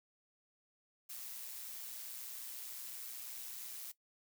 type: noise with amplitude modulation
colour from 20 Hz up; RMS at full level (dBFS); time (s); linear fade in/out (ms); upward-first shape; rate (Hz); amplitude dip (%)
blue; -45; 1.09-3.92; 10; sine; 123; 40
effects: noise-tail reverb RT60 0.1 s tail -17 dB re dry